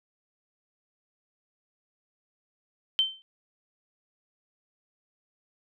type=tone with exponential decay; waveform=sine; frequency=3100 Hz; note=G7; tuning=20 cents flat; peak=-17 dBFS; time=2.99-3.22 s; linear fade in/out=0 ms; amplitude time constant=49 ms; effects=none

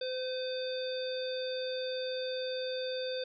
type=harmonic tone with a mistuned harmonic; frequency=513 Hz; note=C5; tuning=34 cents flat; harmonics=1 / 3 / 5 / 7 / 9; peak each=-34 / -47 / -50 / -42 / -44 dBFS; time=0.01-3.24 s; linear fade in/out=5 ms; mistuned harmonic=5; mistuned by=-25 cents; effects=none

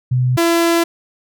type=tone pair in turn; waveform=sine / sawtooth; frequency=126.2 / 336.9 Hz; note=B2 / E4; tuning=+38 / +38 cents; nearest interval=octave + perfect fourth; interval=1700 cents; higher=second; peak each=-12 / -8 dBFS; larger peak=second; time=0.11-0.37 / 0.37-0.84 s; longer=second; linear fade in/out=10 ms; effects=none

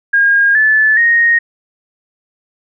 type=tone with pitch steps; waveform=sine; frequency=1623 / 1739.5 / 1864.3 Hz; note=G#6 / A6 / A#6; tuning=-40 / -20 / 0 cents; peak=-7 dBFS; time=0.13-1.39 s; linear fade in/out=10 ms; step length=420 ms; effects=none

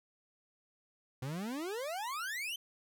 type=exponential sweep; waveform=40% pulse; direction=up; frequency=123.5 to 3139 Hz; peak=-36 dBFS; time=1.22-2.56 s; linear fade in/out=5 ms; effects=none

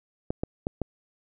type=clicks; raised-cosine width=2 ms; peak=-14 dBFS; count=4; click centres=0.305 / 0.435 / 0.669 / 0.817 s; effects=none

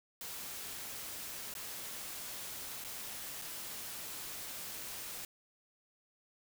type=noise with dropouts; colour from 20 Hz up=white; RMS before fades=-44 dBFS; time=0.21-5.25 s; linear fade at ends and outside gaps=1 ms; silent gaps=1.539-1.551 / 2.84-2.847 / 3.416-3.42 s; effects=none

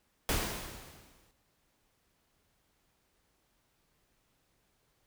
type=noise with exponential decay; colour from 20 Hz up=pink; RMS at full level=-29 dBFS; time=0.29-1.31 s; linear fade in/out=1 ms; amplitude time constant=220 ms; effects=pink hiss -74 dBFS RMS until 5.06 s

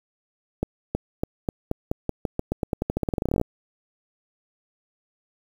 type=accelerating click train; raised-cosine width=2 ms; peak=-10 dBFS; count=28; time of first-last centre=0.63-3.414 s; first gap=320 ms; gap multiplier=0.89; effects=7-bit

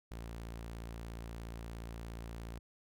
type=tone; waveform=sawtooth; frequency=57 Hz; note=A#1; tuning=38 cents flat; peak=-39 dBFS; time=0.11-2.59 s; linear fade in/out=5 ms; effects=none

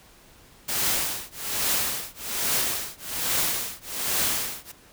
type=noise with tremolo; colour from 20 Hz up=white; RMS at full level=-23 dBFS; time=0.68-4.72 s; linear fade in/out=10 ms; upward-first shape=triangle; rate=1.2 Hz; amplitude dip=100%; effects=pink hiss -53 dBFS RMS until 4.92 s

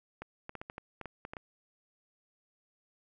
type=clicks; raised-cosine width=0.5 ms; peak=-26 dBFS; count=11; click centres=0.22 / 0.494 / 0.553 / 0.615 / 0.699 / 0.781 / 1.013 / 1.057 / 1.251 / 1.335 / 1.368 s; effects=none

